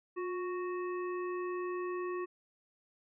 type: harmonic tone with a mistuned harmonic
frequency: 370 Hz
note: F#4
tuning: in tune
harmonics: 1 / 3 / 5 / 7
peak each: -35 / -42 / -49 / -53 dBFS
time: 0.16-2.26 s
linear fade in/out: 20 ms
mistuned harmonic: 1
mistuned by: -56 cents
effects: none